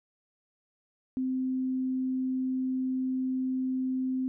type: tone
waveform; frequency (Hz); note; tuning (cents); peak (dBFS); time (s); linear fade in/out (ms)
sine; 259; C4; -17; -27; 1.17-4.28; 0
effects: none